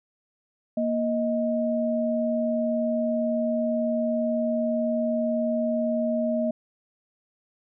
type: tone pair together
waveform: sine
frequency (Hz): 234.9 / 627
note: A#3 / D#5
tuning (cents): +13 / +13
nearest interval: octave + perfect fourth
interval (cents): 1700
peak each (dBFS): -25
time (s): 0.77-6.51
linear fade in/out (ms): 5
effects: none